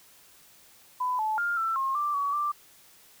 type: tone with pitch steps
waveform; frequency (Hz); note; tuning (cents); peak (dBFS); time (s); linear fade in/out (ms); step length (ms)
sine; 1001 / 867 / 1404 / 1335 / 1073 / 1178 / 1131 / 1179; B5 / A5 / F6 / E6 / C6 / D6 / C#6 / D6; +23 / -26 / +9 / +22 / +43 / +5 / +34 / +6; -25; 1-2.52; 10; 190
effects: white hiss -56 dBFS RMS until 3.2 s